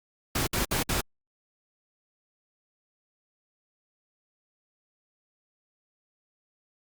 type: noise bursts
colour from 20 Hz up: pink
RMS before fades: -27 dBFS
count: 4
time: 0.35-1.01 s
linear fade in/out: 5 ms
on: 120 ms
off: 60 ms
effects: Opus 48 kbps